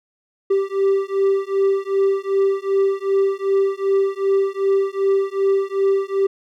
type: beating tone pair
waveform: triangle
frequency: 390 / 392.6 Hz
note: G4 / G4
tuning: -9 / +3 cents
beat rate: 2.6 Hz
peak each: -17 dBFS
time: 0.5-6.27 s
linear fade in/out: 10 ms
effects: none